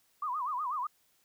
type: tone with vibrato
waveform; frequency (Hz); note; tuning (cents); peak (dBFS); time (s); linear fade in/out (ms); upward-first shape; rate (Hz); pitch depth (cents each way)
sine; 1101; C#6; -12; -31; 0.22-0.87; 5; sine; 8.1; 220
effects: white hiss -70 dBFS RMS until 1.24 s